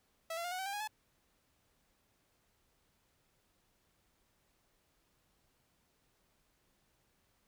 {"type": "tone with pitch steps", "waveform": "sawtooth", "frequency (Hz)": [655, 680.8, 707.7, 735.6, 764.7, 794.8, 826.2, 858.8], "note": ["E5", "F5", "F5", "F#5", "G5", "G5", "G#5", "A5"], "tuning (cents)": [-11, -44, 23, -10, -43, 24, -9, -42], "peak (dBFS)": -34, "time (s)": [0.3, 0.876], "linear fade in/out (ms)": 5, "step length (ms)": 72, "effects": ["pink hiss -75 dBFS RMS until 7.47 s"]}